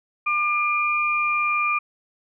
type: tone pair together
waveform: sine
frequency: 1199.1 / 2400 Hz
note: D6 / D7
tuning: +36 / +37 cents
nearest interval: octave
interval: 1201 cents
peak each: -22 dBFS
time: 0.26-1.79 s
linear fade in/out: 10 ms
effects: none